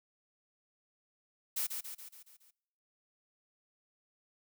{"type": "noise with echo", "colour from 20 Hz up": "blue", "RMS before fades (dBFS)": -34, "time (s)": [1.56, 1.67], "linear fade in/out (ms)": 10, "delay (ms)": 140, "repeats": 6, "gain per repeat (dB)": -5, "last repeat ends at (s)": 2.51, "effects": ["noise-tail reverb RT60 1.0 s tail -26 dB re dry"]}